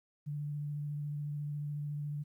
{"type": "tone with vibrato", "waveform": "sine", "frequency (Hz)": 146.83, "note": "D3", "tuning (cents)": 0, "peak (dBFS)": -35, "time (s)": [0.26, 2.24], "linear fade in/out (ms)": 20, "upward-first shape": "triangle", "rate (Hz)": 14, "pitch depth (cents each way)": 18, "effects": ["12-bit"]}